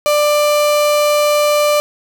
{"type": "tone", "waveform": "35% pulse", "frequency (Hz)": 592, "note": "D5", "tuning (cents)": 14, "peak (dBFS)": -9, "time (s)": [0.06, 1.8], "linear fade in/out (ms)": 0, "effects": []}